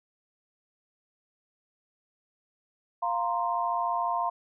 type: chord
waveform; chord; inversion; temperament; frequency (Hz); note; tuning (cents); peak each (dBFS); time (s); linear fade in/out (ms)
sine; F suspended fourth; none; equal; 698.5 / 932.3 / 1046.5; F5 / Bb5 / C6; 0 / 0 / 0; -30; 3.02-4.3; 10
effects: none